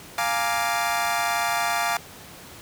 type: chord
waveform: 25% pulse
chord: Bb dominant seventh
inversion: second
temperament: equal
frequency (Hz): 698.5 / 830.6 / 932.3 / 1174.7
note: F5 / Ab5 / Bb5 / D6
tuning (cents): 0 / 0 / 0 / 0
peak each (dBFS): -22 / -25 / -26 / -25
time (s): 0.18-1.97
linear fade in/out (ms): 2
effects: pink hiss -43 dBFS RMS until 2.61 s + high-pass 80 Hz 12 dB/octave